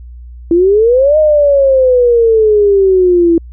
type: exponential two-way sweep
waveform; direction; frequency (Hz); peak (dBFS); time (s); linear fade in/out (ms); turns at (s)
sine; up then down; 330.7 to 623 to 330.7; -5; 0.51-3.38; 2; 1.18
effects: added 60 Hz sine -28 dBFS peak until 3.52 s

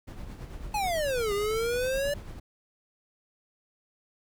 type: noise with tremolo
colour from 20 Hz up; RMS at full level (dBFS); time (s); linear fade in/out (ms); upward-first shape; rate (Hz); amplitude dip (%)
brown; -38; 0.07-2.4; 10; sine; 9.1; 45
type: exponential two-way sweep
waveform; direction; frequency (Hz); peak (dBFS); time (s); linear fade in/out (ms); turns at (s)
square; down then up; 866 to 400 to 584; -27; 0.74-2.14; 5; 1.33
effects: none

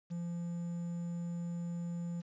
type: tone with quantisation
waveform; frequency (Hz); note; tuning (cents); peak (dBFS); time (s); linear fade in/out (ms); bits
triangle; 171.8; F3; -28; -34; 0.1-2.22; 20; 10
effects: resampled to 16000 Hz

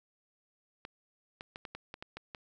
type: clicks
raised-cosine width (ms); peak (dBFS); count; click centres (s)
0.3; -26; 9; 0.851 / 1.409 / 1.559 / 1.652 / 1.75 / 1.941 / 2.025 / 2.17 / 2.348
effects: none

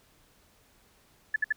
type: tone bursts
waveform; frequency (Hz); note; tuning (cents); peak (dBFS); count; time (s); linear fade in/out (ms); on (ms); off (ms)
sine; 1730; A6; -30; -22; 3; 1.34-1.525; 5; 21; 61
effects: pink hiss -63 dBFS RMS until 1.56 s

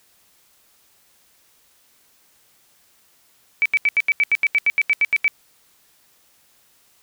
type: tone bursts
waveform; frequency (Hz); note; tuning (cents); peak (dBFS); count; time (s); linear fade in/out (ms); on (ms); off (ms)
sine; 2300; D7; -37; -13; 15; 3.62-5.28; 0; 36; 80
effects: white hiss -58 dBFS RMS until 7.02 s

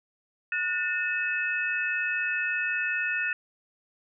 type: tone cluster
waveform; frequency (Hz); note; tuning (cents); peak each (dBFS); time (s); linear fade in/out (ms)
sine; 1456 / 1801 / 2582; F#6 / A6 / E7; -28 / +40 / -37; -30; 0.52-3.33; 2
effects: none

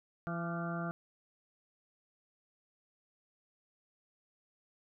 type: harmonic tone with a mistuned harmonic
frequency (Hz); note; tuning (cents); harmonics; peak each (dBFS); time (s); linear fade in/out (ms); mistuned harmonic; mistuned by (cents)
169.3; E3; +46; 1 / 2 / 3 / 4 / 5 / 7 / 8 / 9; -37 / -45 / -51 / -42 / -53 / -45 / -44 / -52; 0.27-0.91; 0; 8; +47
effects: none

